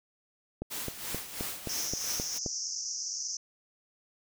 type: click train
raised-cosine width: 2 ms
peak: -21 dBFS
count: 8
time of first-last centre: 0.62-2.462 s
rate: 3.8 Hz
type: noise with tremolo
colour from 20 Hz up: white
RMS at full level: -36 dBFS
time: 0.7-2.39 s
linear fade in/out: 20 ms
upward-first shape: sine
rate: 3 Hz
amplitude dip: 65%
type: band-pass noise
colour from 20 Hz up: white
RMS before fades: -36 dBFS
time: 1.69-3.37 s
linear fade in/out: 5 ms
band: 5200 to 6500 Hz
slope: 96 dB/octave
effects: none